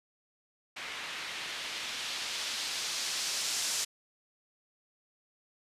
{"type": "noise with low-pass filter sweep", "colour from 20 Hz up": "blue", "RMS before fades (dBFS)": -36, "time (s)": [0.76, 3.85], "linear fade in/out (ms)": 10, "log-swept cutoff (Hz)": [2300, 6600], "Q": 1.1, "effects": ["resampled to 32000 Hz"]}